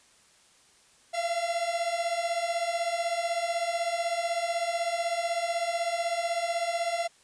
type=beating tone pair; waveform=45% pulse; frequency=672 / 688 Hz; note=E5 / F5; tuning=+33 / -26 cents; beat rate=16 Hz; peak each=-32 / -29 dBFS; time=1.13-7.08 s; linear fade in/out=20 ms; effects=white hiss -60 dBFS RMS until 7.23 s + resampled to 22050 Hz